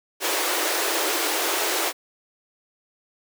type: high-pass noise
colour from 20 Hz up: pink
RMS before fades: -24 dBFS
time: 0.2-1.93 s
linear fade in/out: 50 ms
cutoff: 310 Hz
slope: 96 dB/octave
effects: none